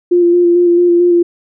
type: tone with vibrato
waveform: sine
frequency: 348.8 Hz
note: F4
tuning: 2 cents flat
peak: -6 dBFS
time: 0.11-1.23 s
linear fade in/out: 10 ms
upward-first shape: square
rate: 4.5 Hz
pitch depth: 17 cents each way
effects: none